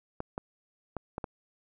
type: clicks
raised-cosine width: 1 ms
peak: -20 dBFS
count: 5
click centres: 0.204 / 0.379 / 0.967 / 1.181 / 1.242 s
effects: none